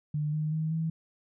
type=tone with pitch steps; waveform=sine; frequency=150 / 153.77 / 157.64 / 161.6 Hz; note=D3 / D#3 / D#3 / E3; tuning=+37 / -20 / +23 / -34 cents; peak=-27 dBFS; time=0.14-0.9 s; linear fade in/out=5 ms; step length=190 ms; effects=none